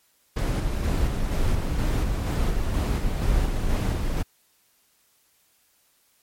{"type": "noise with tremolo", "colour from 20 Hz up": "brown", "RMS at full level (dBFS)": -22, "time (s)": [0.36, 4.23], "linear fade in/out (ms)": 10, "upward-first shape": "square", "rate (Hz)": 2.1, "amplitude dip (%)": 30, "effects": ["white hiss -64 dBFS RMS until 6.22 s", "MP3 64 kbps"]}